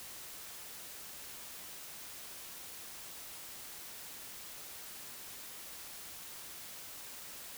silence, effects white hiss -48 dBFS RMS until 7.57 s

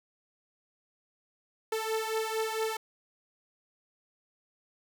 sawtooth beating tone pair, 440 / 444.4 Hz, A4 / A4, 0 / +17 cents, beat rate 4.4 Hz, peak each -28 / -30 dBFS, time 1.72-2.77 s, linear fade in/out 5 ms, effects none

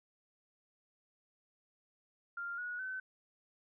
sine tone with pitch steps, 1396 / 1457.8 / 1522.3 Hz, F6 / F#6 / F#6, -1 / -26 / +49 cents, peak -38 dBFS, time 2.37-3 s, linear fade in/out 5 ms, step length 210 ms, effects none

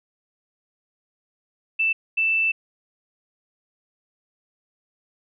sine tone bursts at uneven times, 2653 Hz, E7, 10 cents sharp, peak -18 dBFS, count 2, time 1.79-1.93 / 2.17-2.52 s, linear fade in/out 10 ms, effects none

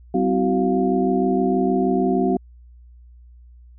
sine tone cluster, 192.4 / 259 / 329.5 / 375.7 / 703 Hz, G3 / C4 / E4 / F#4 / F5, -32 / -17 / -1 / +26 / +11 cents, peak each -23 / -21 / -28 / -21 / -25 dBFS, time 0.14-2.37 s, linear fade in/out 5 ms, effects added 60 Hz sine -43 dBFS peak until 3.78 s

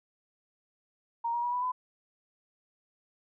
sine tone with pitch steps, 932.3 / 950.2 / 968.5 / 987.2 / 1006.2 Hz, A#5 / A#5 / B5 / B5 / B5, 0 / +33 / -34 / -1 / +32 cents, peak -28 dBFS, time 1.24-1.72 s, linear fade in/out 10 ms, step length 96 ms, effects none

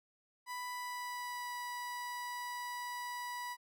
30% pulse tone with pitch glide, 990 to 978.1 Hz, B5 to B5, +4 to -17 cents, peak -37 dBFS, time 0.46-3.57 s, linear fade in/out 50 ms, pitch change -21 cents, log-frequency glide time 0.67-1.55 s, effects none

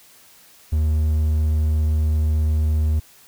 triangle tone, 77.1 Hz, D#2, 15 cents flat, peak -14 dBFS, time 0.72-3 s, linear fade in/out 10 ms, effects white hiss -50 dBFS RMS until 3.27 s

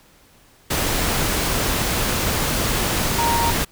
sine tone in noise, 932.3 Hz, A#5, in tune, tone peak -19 dBFS, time 3.18-3.51 s, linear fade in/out 10 ms, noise pink, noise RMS -21 dBFS, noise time 0.7-3.65 s, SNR -1 dB, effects pink hiss -53 dBFS RMS until 3.71 s

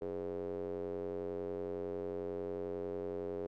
square tone with band-pass filter, 45.52 Hz, F#1, 28 cents flat, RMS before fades -40 dBFS, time 0.01-3.47 s, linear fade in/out 10 ms, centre 440 Hz, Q 5.7, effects none

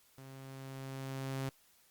sawtooth tone with level ramp, 134.1 Hz, C3, 43 cents sharp, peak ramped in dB -46 to -31 dBFS, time 0.18-1.49 s, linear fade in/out 2 ms, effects white hiss -67 dBFS RMS until 1.9 s + Opus 48 kbps

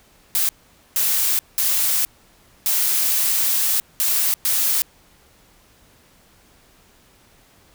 blue noise bursts at uneven times, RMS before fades -19 dBFS, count 6, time 0.35-0.49 / 0.96-1.39 / 1.58-2.05 / 2.66-3.8 / 4-4.34 / 4.45-4.82 s, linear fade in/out 0 ms, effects pink hiss -54 dBFS RMS until 7.74 s

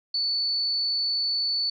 sine tone, 4472 Hz, C#8, 14 cents sharp, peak -23 dBFS, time 0.14-1.7 s, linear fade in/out 5 ms, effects none

